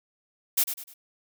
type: noise with echo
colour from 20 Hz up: blue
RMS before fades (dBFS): -22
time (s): 0.57-0.64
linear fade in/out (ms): 10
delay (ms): 100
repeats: 3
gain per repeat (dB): -9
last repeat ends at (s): 0.94
effects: none